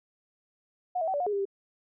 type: tone with pitch steps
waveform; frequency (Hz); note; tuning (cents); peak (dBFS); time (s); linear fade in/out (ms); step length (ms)
sine; 725 / 647 / 761 / 577 / 716 / 415.8 / 400.1 / 394.1; F#5 / E5 / F#5 / D5 / F5 / G#4 / G4 / G4; -35 / -32 / +48 / -31 / +43 / +2 / +35 / +9; -26; 0.95-1.454; 10; 63
effects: none